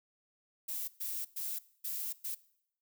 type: noise bursts at uneven times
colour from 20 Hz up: violet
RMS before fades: -38 dBFS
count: 5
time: 0.68-0.88 / 1-1.25 / 1.36-1.59 / 1.84-2.13 / 2.24-2.35 s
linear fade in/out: 10 ms
effects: noise-tail reverb RT60 0.7 s tail -20 dB re dry